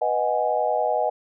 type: chord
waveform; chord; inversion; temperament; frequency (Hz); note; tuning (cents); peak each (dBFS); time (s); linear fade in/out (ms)
sine; G# minor seventh; first; equal; 493.9 / 622.3 / 740 / 830.6; B4 / D#5 / F#5 / G#5; 0 / 0 / 0 / 0; -27 / -24 / -25 / -26; 0.01-1.1; 10
effects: none